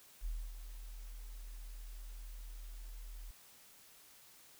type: tone with ADSR envelope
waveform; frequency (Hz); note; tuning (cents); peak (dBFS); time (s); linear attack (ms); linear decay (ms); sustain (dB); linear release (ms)
sine; 40; D#1; +49; -35; 0.21-3.31; 45; 270; -10; 4
effects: white hiss -61 dBFS RMS until 4.59 s